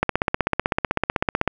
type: click train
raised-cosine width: 0.5 ms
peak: -3 dBFS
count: 24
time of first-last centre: 0.03-1.477 s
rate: 15.9 Hz
effects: none